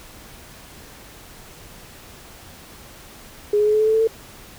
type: tone with pitch steps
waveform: sine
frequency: 415.3 / 419.9 / 424.5 / 429.2 / 433.9 / 438.7 / 443.6 / 448.5 Hz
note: G#4 / G#4 / G#4 / A4 / A4 / A4 / A4 / A4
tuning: 0 / +19 / +38 / -43 / -24 / -5 / +14 / +33 cents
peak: -14 dBFS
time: 3.53-4.074 s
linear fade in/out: 5 ms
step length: 68 ms
effects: pink hiss -43 dBFS RMS until 4.58 s